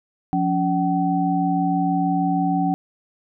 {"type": "tone cluster", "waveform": "sine", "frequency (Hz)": [176.4, 282.7, 760], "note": ["F3", "C#4", "F#5"], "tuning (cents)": [18, 34, 46], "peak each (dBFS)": -22, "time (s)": [0.33, 2.74], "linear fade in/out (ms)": 0, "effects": []}